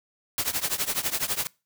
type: noise with tremolo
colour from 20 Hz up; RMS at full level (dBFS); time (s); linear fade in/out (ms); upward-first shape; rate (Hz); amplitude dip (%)
white; -24; 0.38-1.47; 0; triangle; 12; 95
effects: noise-tail reverb RT60 0.3 s tail -23 dB re dry